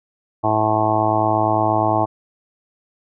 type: harmonic tone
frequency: 108.6 Hz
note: A2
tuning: 22 cents flat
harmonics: 1 / 2 / 3 / 4 / 5 / 6 / 7 / 8 / 9 / 10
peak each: -24 / -31 / -23 / -31 / -32 / -21 / -22 / -21 / -29 / -25 dBFS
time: 0.43-2.06 s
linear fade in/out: 20 ms
effects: none